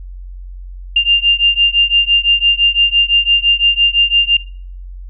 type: beating tone pair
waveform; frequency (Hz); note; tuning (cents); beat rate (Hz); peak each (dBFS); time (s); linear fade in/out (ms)
sine; 2794 / 2799.9; F7 / F7; 0 / +4; 5.9; -12; 0.96-4.37; 5
effects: noise-tail reverb RT60 0.5 s tail -22 dB re dry + added 45 Hz sine -27 dBFS peak until 5.09 s